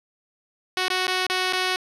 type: tone with dropouts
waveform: 5% pulse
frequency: 370 Hz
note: F#4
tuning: in tune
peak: -10 dBFS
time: 0.77-1.76 s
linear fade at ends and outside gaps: 1 ms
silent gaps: 0.882-0.902 / 1.069-1.079 / 1.267-1.299 / 1.526-1.532 s
effects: low-pass 8000 Hz 12 dB/octave